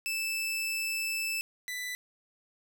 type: tone pair in turn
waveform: sawtooth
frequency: 2635 / 1988.3 Hz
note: E7 / B6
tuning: -1 / +11 cents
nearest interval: perfect fourth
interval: 488 cents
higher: first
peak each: -27 / -31 dBFS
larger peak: first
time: 0.06-1.41 / 1.68-1.95 s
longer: first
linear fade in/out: 0 ms
effects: none